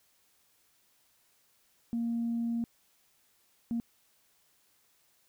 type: tone bursts at uneven times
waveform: sine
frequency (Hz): 233.1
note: A#3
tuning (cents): 0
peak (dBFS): -28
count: 2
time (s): 1.93-2.64 / 3.71-3.8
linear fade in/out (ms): 0
effects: tanh soft clip ceiling -25 dBFS + white hiss -69 dBFS RMS until 5.28 s